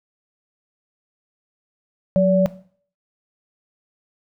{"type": "tone pair together", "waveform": "sine", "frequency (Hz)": [183.64, 574], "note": ["F#3", "D5"], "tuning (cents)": [-13, -40], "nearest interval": "octave + minor sixth", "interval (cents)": 1973, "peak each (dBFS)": -15, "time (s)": [2.16, 2.46], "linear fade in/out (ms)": 0, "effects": ["noise-tail reverb RT60 0.5 s tail -17 dB re dry"]}